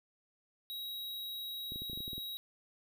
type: tone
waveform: square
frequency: 3833 Hz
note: A#7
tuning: 47 cents sharp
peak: -40 dBFS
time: 0.7-2.37 s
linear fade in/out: 0 ms
type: clicks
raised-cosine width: 3 ms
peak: -34 dBFS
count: 10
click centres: 1.721 / 1.759 / 1.82 / 1.898 / 1.932 / 1.975 / 2.005 / 2.079 / 2.132 / 2.18 s
effects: none